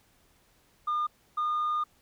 sine tone pair in turn, 1211 / 1218.7 Hz, D#6 / D#6, -47 / -36 cents, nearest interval unison, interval 11 cents, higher second, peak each -24 dBFS, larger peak neither, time 0.87-1.07 / 1.37-1.84 s, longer second, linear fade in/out 10 ms, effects tanh soft clip ceiling -24 dBFS + pink hiss -65 dBFS RMS until 2.01 s

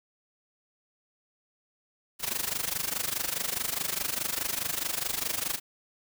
white noise with amplitude modulation, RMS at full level -28 dBFS, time 2.19-5.6 s, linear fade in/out 50 ms, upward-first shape sine, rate 24.8 Hz, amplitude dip 85%, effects none

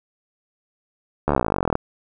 slowing click train, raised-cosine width 1 ms, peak -5 dBFS, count 26, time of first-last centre 1.28-1.754 s, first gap 13 ms, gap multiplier 1.03, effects none

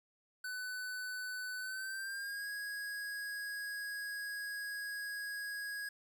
square tone with pitch glide, 1500 to 1654.8 Hz, F#6 to G#6, +23 to -7 cents, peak -40 dBFS, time 0.44-5.89 s, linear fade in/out 5 ms, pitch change +170 cents, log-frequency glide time 1.58-2.49 s, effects 11-bit

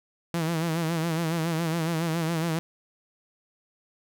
sawtooth tone with vibrato, 164.4 Hz, E3, 4 cents flat, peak -21 dBFS, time 0.34-2.59 s, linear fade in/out 0 ms, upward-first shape sine, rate 7.2 Hz, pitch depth 75 cents each way, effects none

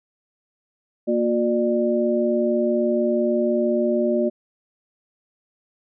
sine tone cluster, 233.6 / 359.8 / 596 Hz, A#3 / F#4 / D5, +4 / -48 / +25 cents, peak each -22 dBFS, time 1.07-4.3 s, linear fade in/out 20 ms, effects none

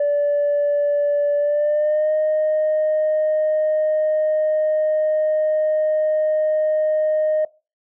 sine tone with pitch glide, 580 to 618 Hz, D5 to D#5, -22 to -12 cents, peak -14 dBFS, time 0-7.45 s, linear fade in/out 5 ms, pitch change +110 cents, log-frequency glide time 1.37-2.12 s, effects noise-tail reverb RT60 0.3 s tail -22 dB re dry + tanh soft clip ceiling -13 dBFS

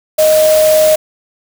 sine tone in noise, 621 Hz, D#5, 3 cents flat, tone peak -6 dBFS, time 0.18-0.96 s, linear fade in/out 10 ms, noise white, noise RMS -19 dBFS, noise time 0.18-0.96 s, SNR +10 dB, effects none

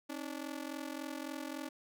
sawtooth ring-modulated tone, 290 Hz, D4, 22 cents flat, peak -33 dBFS, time 0.09-1.69 s, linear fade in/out 10 ms, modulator 21.8 Hz, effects none

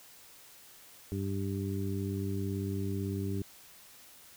harmonic tone, 98 Hz, G2, in tune, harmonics 1 / 2 / 3 / 4, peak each -34 / -37 / -39 / -40 dBFS, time 1.12-3.42 s, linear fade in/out 0 ms, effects white hiss -55 dBFS RMS until 4.36 s

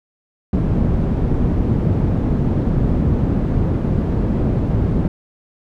white low-pass noise, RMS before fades -17 dBFS, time 0.53-5.08 s, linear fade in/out 2 ms, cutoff 190 Hz, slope 12 dB/octave, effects none

